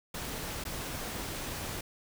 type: noise with dropouts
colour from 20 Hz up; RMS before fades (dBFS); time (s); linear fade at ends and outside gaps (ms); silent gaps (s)
pink; -38; 0.14-1.81; 5; 0.64-0.651
effects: none